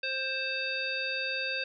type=harmonic tone with a mistuned harmonic; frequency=527 Hz; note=C5; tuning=12 cents sharp; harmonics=1 / 3 / 5 / 7 / 9; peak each=-39 / -36 / -33 / -39 / -39 dBFS; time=0.03-1.64 s; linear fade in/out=5 ms; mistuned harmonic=9; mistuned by=-42 cents; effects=none